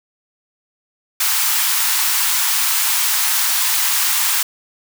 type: high-pass noise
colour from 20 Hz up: white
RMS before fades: -17 dBFS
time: 1.2-4.43 s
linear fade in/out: 5 ms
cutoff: 820 Hz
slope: 48 dB/octave
effects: none